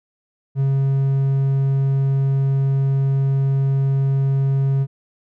triangle tone, 136.3 Hz, C#3, 29 cents flat, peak -13 dBFS, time 0.55-4.87 s, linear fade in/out 50 ms, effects none

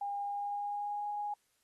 sine tone with pitch glide, 808 to 826.9 Hz, G#5 to G#5, -48 to -8 cents, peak -34 dBFS, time 0.01-1.34 s, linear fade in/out 5 ms, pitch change +40 cents, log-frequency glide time 0.18-1.07 s, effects white hiss -75 dBFS RMS until 1.63 s + AAC 32 kbps

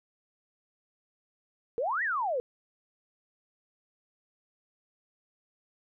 sine exponential two-way sweep, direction up then down, 440.2 to 1975.5 to 466.5 Hz, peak -27 dBFS, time 1.78-2.4 s, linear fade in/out 0 ms, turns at 2.03 s, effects none

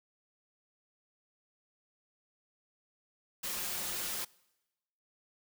white noise with comb filter, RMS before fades -37 dBFS, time 3.43-4.25 s, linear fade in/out 10 ms, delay 5.6 ms, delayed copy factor +0.6, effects noise-tail reverb RT60 1.0 s tail -24 dB re dry

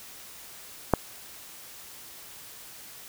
click, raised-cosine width 1 ms, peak -4 dBFS, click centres 0.937 s, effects white hiss -46 dBFS RMS until 3.08 s

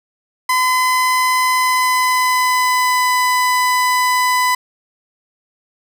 30% pulse tone with pitch glide, 1016 to 1000.9 Hz, B5 to B5, +49 to +23 cents, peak -10 dBFS, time 0.49-4.55 s, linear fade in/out 5 ms, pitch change -26 cents, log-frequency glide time 1.53-3.16 s, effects none

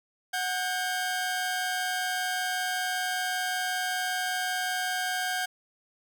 sawtooth tone pair together, 737.4 / 1600 Hz, F#5 / G6, -6 / +35 cents, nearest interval octave + minor second, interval 1341 cents, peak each -27 dBFS, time 0.33-5.46 s, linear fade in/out 10 ms, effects none

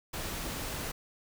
pink noise, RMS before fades -37 dBFS, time 0.13-0.92 s, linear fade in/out 10 ms, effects none

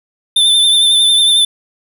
square tone with vibrato, 3552 Hz, A7, 16 cents sharp, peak -8 dBFS, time 0.36-1.45 s, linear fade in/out 5 ms, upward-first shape triangle, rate 11 Hz, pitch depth 40 cents each way, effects none

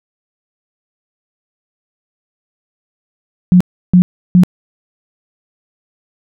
sine tone bursts, 180 Hz, F#3, 47 cents flat, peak -3 dBFS, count 3, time 3.52-4.435 s, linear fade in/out 0 ms, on 85 ms, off 330 ms, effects none

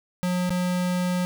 square tone with dropouts, 180 Hz, F#3, 47 cents flat, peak -23 dBFS, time 0.23-1.25 s, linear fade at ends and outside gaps 0 ms, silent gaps 0.494-0.505 s, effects none

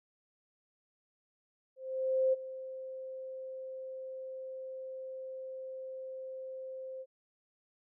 sine tone with ADSR envelope, 523.3 Hz, C5, in tune, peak -24 dBFS, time 1.76-7.06 s, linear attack 570 ms, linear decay 20 ms, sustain -16 dB, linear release 49 ms, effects none

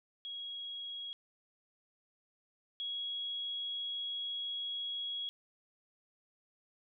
sine tone pair in turn, 3308 / 3322 Hz, G#7 / G#7, -8 / 0 cents, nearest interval unison, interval 8 cents, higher second, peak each -40 / -36 dBFS, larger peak second, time 0.25-1.13 / 2.8-5.29 s, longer second, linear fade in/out 0 ms, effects none

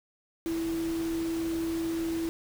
sine tone in noise, 329.6 Hz, E4, in tune, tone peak -28 dBFS, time 0.46-2.29 s, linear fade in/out 0 ms, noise pink, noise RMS -42 dBFS, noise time 0.46-2.29 s, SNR +11 dB, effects none

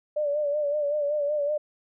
sine tone with vibrato, 587.3 Hz, D5, in tune, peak -23 dBFS, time 0.16-1.58 s, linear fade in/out 10 ms, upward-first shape sine, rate 5.3 Hz, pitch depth 55 cents each way, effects none

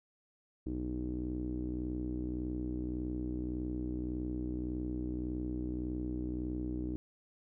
sawtooth tone with low-pass filter, 61.74 Hz, B1, in tune, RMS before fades -37 dBFS, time 0.66-6.96 s, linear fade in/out 0 ms, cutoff 320 Hz, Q 7.5, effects none

